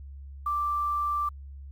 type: tone with quantisation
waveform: sine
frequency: 1174.7 Hz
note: D6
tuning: in tune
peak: -25 dBFS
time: 0.46-1.29 s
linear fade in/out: 5 ms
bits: 9
effects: added 69 Hz sine -40 dBFS peak until 1.71 s